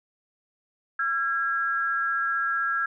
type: tone pair together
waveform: sine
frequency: 1357.9 / 1643 Hz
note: F6 / G#6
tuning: -49 / -19 cents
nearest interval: minor third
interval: 330 cents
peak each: -26 dBFS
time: 0.99-2.86 s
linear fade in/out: 5 ms
effects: none